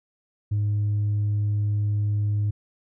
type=tone with tanh clipping; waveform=triangle; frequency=103.83 Hz; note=G#2; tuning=in tune; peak=-21 dBFS; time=0.51-2.51 s; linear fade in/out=10 ms; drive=6 dB; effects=none